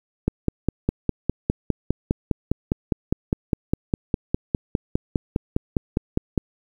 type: click train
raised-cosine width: 3 ms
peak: -6 dBFS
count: 31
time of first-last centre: 0.28-6.378 s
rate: 4.92 Hz
effects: 8-bit